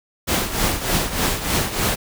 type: noise with tremolo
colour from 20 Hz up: pink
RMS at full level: -18 dBFS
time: 0.27-1.96 s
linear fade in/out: 20 ms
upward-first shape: triangle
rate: 3.3 Hz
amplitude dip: 75%
effects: none